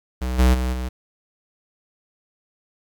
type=tone with level steps; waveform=square; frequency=63 Hz; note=B1; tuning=35 cents sharp; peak=-23 / -13 / -21 / -25 dBFS; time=0.21-0.89 s; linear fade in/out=10 ms; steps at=0.38 / 0.53 / 0.72 s; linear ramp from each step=20 ms; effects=9-bit